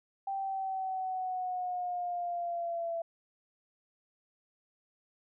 sine linear sweep, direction down, 784 to 668 Hz, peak -32 dBFS, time 0.27-3.02 s, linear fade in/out 5 ms, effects none

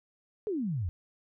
sine exponential sweep, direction down, 449.7 to 79 Hz, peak -29 dBFS, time 0.47-0.89 s, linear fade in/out 0 ms, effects none

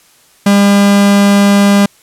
45% pulse tone, 201.1 Hz, G3, 44 cents sharp, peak -5 dBFS, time 0.46-1.86 s, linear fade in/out 5 ms, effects white hiss -47 dBFS RMS until 2.02 s + low-pass 12000 Hz 12 dB/octave

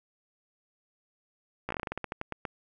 slowing click train, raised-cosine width 0.5 ms, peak -18 dBFS, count 15, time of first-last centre 1.69-2.452 s, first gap 15 ms, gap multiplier 1.18, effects none

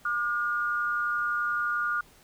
sine tone pair together, 1200 / 1431.5 Hz, D6 / F6, +37 / +42 cents, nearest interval minor third, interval 305 cents, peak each -30 / -27 dBFS, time 0.05-2.01 s, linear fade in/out 5 ms, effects pink hiss -57 dBFS RMS until 2.23 s

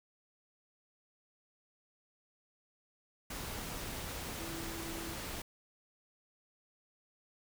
sine tone in noise, 331 Hz, E4, 7 cents sharp, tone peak -45 dBFS, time 4.4-5.15 s, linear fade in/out 5 ms, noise pink, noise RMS -42 dBFS, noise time 3.3-5.42 s, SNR -6 dB, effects none

